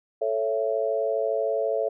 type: chord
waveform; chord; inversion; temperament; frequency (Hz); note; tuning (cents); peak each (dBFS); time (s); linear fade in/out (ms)
sine; A major; none; equal with one note detuned; 440 / 554.4 / 666.9; A4 / C#5 / E5; 0 / 0 / +20; -27; 0.21-1.89; 10
effects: none